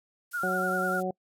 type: noise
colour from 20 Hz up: violet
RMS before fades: -42 dBFS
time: 0.31-1.03 s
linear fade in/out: 10 ms
type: tone with vibrato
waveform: sine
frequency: 1408 Hz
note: F6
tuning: 14 cents sharp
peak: -28 dBFS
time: 0.33-1.01 s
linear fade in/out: 20 ms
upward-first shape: sine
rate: 10 Hz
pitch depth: 57 cents each way
type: harmonic tone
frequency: 185 Hz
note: F#3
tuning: in tune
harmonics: 1 / 2 / 3 / 4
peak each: -33 / -33 / -33 / -33 dBFS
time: 0.43-1.11 s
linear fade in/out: 5 ms
effects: noise-tail reverb RT60 0.1 s tail -26 dB re dry + low-pass 12000 Hz 12 dB/octave